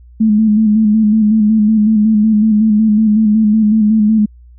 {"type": "tone with vibrato", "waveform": "sine", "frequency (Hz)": 215.2, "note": "A3", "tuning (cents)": -38, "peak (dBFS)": -7, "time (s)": [0.2, 4.26], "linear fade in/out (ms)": 10, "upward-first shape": "square", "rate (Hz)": 5.4, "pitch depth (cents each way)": 40, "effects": ["added 60 Hz sine -37 dBFS peak until 4.58 s"]}